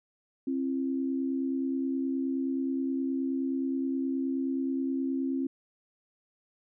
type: tone pair together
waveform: sine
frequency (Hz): 267.2 / 336.7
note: C4 / E4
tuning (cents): +36 / +37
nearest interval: major third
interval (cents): 401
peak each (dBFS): -28 / -35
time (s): 0.47-5.47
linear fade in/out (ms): 5
effects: none